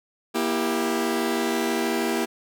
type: chord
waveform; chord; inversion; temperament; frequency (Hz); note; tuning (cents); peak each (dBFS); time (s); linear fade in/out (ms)
sawtooth; E diminished; second; just; 237.3 / 329.6 / 395.6; Bb3 / E4 / G4; +31 / 0 / +16; -23; 0.34-2.26; 20
effects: none